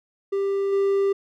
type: tone with level steps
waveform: triangle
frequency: 394.9 Hz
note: G4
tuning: 13 cents sharp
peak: -19 / -16 dBFS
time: 0.32-1.13 s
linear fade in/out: 10 ms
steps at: 0.72 s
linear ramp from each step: 10 ms
effects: none